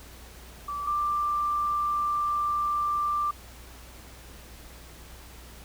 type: tone pair in turn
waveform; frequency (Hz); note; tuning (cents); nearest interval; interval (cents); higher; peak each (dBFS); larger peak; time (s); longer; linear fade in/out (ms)
sine; 1160 / 1181.6; D6 / D6; -22 / +10; unison; 32; second; -30 / -24; second; 0.68-0.87 / 0.87-3.31; second; 5
effects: added 60 Hz sine -47 dBFS peak until 5.64 s + pink hiss -49 dBFS RMS until 5.64 s